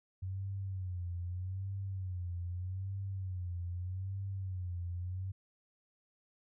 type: tone with vibrato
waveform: sine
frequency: 92.5 Hz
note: F#2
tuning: in tune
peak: -36 dBFS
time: 0.22-5.32 s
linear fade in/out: 10 ms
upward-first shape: sine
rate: 0.81 Hz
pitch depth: 97 cents each way
effects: none